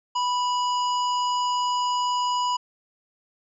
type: harmonic tone with a mistuned harmonic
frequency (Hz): 987.8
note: B5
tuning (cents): 0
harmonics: 1 / 3 / 5 / 7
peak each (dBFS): -22 / -32 / -36 / -39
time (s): 0.15-2.57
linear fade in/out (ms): 10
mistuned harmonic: 3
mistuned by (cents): -23
effects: none